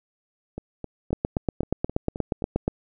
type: two click trains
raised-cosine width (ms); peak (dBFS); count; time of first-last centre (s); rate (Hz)
2; -9 / -19; 14 / 8; 1.13-2.679 / 0.58-2.422; 8.39 / 3.8
effects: none